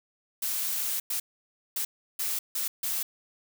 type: noise bursts at uneven times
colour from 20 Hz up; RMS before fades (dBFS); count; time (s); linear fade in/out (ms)
blue; -30; 6; 0.42-1 / 1.1-1.2 / 1.76-1.85 / 2.19-2.39 / 2.55-2.68 / 2.83-3.03; 5
effects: none